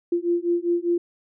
sine beating tone pair, 343.3 / 348.3 Hz, F4 / F4, -30 / -5 cents, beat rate 5 Hz, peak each -23 dBFS, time 0.12-0.98 s, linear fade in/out 5 ms, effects none

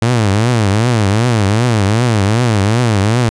sawtooth tone with vibrato, 110 Hz, A2, in tune, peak -6 dBFS, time 0.02-3.29 s, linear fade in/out 0 ms, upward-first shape triangle, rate 2.6 Hz, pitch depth 250 cents each way, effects resampled to 22050 Hz

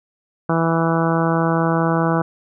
harmonic tone, 164.81 Hz, E3, in tune, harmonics 1 / 2 / 3 / 4 / 5 / 6 / 7 / 8 / 9, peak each -19 / -22 / -24 / -25 / -26 / -27 / -27 / -28 / -29 dBFS, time 0.49-2.22 s, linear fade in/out 5 ms, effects none

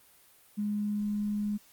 triangle tone with tanh clipping, 207.7 Hz, G#3, in tune, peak -28 dBFS, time 0.57-1.58 s, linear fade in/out 20 ms, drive 3 dB, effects white hiss -60 dBFS RMS until 1.72 s + Opus 32 kbps

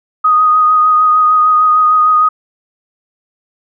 sine tone with vibrato, 1245 Hz, D#6, 1 cent sharp, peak -6 dBFS, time 0.24-2.29 s, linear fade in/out 10 ms, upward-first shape sine, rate 6.6 Hz, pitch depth 18 cents each way, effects none

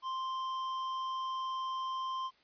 sine tone with tanh clipping, 1046.5 Hz, C6, in tune, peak -36 dBFS, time 0.02-2.31 s, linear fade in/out 50 ms, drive 11 dB, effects white hiss -67 dBFS RMS until 2.43 s + resampled to 11025 Hz

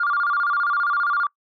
sine tone with vibrato, 1280 Hz, D#6, 49 cents sharp, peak -17 dBFS, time 0-1.27 s, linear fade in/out 5 ms, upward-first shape square, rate 15 Hz, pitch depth 170 cents each way, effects noise-tail reverb RT60 0.1 s tail -24 dB re dry + tanh soft clip ceiling -14 dBFS

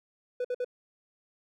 triangle tone bursts, 495.8 Hz, B4, 7 cents sharp, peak -26 dBFS, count 3, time 0.4-0.646 s, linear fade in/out 5 ms, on 46 ms, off 54 ms, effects none

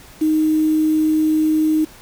sine tone with quantisation, 311.4 Hz, D#4, 2 cents sharp, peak -13 dBFS, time 0.21-1.85 s, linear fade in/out 10 ms, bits 6, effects pink hiss -43 dBFS RMS until 2.01 s

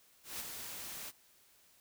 white noise with ADSR envelope, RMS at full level -40 dBFS, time 0.23-1.12 s, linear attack 170 ms, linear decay 19 ms, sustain -5 dB, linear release 34 ms, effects white hiss -66 dBFS RMS until 1.8 s

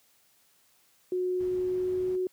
sine tone with pitch glide, 364.8 to 368.6 Hz, F#4 to F#4, -24 to -7 cents, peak -26 dBFS, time 1.12-2.27 s, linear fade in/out 2 ms, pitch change +17 cents, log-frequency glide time 1.41-2.11 s
brown noise, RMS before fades -44 dBFS, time 1.39-2.17 s, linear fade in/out 20 ms
effects white hiss -65 dBFS RMS until 2.32 s + high-pass 80 Hz 12 dB/octave

